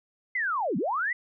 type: linear two-way sweep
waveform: sine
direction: down then up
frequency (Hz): 2093 to 157.7 to 2034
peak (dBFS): -25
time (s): 0.35-1.13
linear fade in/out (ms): 5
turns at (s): 0.77
effects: none